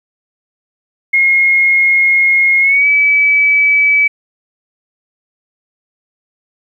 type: tone with pitch glide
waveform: sine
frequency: 2152 to 2293 Hz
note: C7 to D7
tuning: +48 to -42 cents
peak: -7 dBFS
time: 1.13-4.08 s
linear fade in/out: 10 ms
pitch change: +110 cents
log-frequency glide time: 2.61-2.87 s
effects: 8-bit